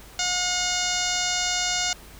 harmonic tone, 720 Hz, F#5, 47 cents flat, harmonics 1 / 2 / 3 / 4 / 5 / 6 / 7 / 8 / 9 / 10, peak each -32 / -32 / -32 / -32 / -32 / -32 / -32 / -32 / -32 / -32 dBFS, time 0.19-1.93 s, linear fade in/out 2 ms, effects added 49 Hz sine -47 dBFS peak until 2.19 s + pink hiss -47 dBFS RMS until 2.19 s

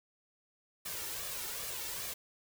white noise with flanger, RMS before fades -40 dBFS, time 0.85-2.14 s, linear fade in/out 10 ms, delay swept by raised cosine 1.7 to 2.24 ms, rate 2.5 Hz, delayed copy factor +0.55, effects none

